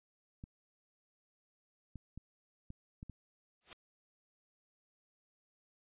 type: clicks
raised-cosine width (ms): 5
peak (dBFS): -34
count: 6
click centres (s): 0.439 / 1.957 / 2.176 / 2.704 / 3.029 / 3.097
type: noise with exponential growth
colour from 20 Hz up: white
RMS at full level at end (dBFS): -42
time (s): 3.61-3.73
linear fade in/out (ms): 2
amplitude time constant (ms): 24
effects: resampled to 8000 Hz